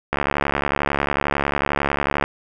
click train, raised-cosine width 0.5 ms, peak -4 dBFS, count 151, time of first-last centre 0.13-2.24 s, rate 71.1 Hz, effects none

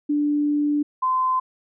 sine tone pair in turn, 293.7 / 1030.1 Hz, D4 / C6, 0 / -27 cents, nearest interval octave + minor seventh, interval 2173 cents, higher second, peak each -18 dBFS, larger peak neither, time 0.09-0.83 / 1.02-1.4 s, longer first, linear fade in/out 10 ms, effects none

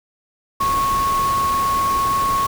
sine tone in noise, 1100 Hz, C#6, 14 cents flat, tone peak -16 dBFS, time 0.6-2.47 s, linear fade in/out 10 ms, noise pink, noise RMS -28 dBFS, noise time 0.6-2.47 s, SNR +9 dB, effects none

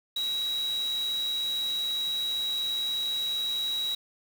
sine tone in noise, 3862 Hz, B7, 39 cents flat, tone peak -27 dBFS, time 0.16-3.95 s, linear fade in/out 5 ms, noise white, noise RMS -43 dBFS, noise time 0.16-3.95 s, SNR +13 dB, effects none

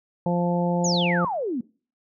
harmonic tone, 174.61 Hz, F3, in tune, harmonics 1 / 2 / 3 / 4 / 5, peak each -22 / -31 / -27 / -32 / -30 dBFS, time 0.26-1.25 s, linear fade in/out 2 ms
sine exponential sweep, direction down, 7080 to 219 Hz, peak -24 dBFS, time 0.84-1.61 s, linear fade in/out 5 ms
effects noise-tail reverb RT60 0.4 s tail -23 dB re dry

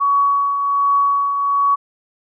sine tone with tremolo, 1125 Hz, C#6, 25 cents sharp, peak -11 dBFS, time 0-1.76 s, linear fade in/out 20 ms, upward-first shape triangle, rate 1.3 Hz, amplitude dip 50%, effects none

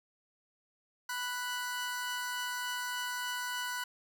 sawtooth tone pair together, 987.8 / 1480 Hz, B5 / F#6, 0 / 0 cents, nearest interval perfect fifth, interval 700 cents, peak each -35 / -33 dBFS, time 1.09-3.84 s, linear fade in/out 5 ms, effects none

